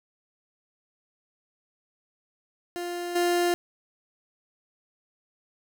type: tone with level steps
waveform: 30% pulse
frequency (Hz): 350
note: F4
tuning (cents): +4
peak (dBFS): -28 / -19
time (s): 2.76-3.54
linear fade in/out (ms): 0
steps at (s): 3.15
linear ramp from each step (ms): 10
effects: none